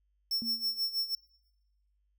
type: tone with tremolo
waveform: square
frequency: 5400 Hz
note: E8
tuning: 41 cents sharp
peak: -28 dBFS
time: 0.31-1.15 s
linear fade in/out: 2 ms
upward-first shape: sine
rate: 6.2 Hz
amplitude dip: 80%
type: tone with exponential decay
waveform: sine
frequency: 229.4 Hz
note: A#3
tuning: 28 cents flat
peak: -34 dBFS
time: 0.42-0.83 s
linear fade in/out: 0 ms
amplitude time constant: 88 ms
effects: noise-tail reverb RT60 1.0 s tail -26 dB re dry + added 50 Hz sine -70 dBFS peak until 2.18 s